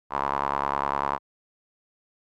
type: tone with band-pass filter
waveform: sawtooth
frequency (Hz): 70.1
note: C#2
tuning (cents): +20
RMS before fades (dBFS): -27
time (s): 0.1-1.19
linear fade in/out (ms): 50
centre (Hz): 1000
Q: 4.4
effects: none